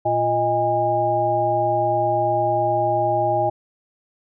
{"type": "harmonic tone with a mistuned harmonic", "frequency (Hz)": 116.54, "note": "A#2", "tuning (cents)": 0, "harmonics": [1, 3, 5, 7], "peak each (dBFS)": [-28, -26, -21, -20], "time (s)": [0.05, 3.5], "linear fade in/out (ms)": 10, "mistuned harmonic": 5, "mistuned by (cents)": 120, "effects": []}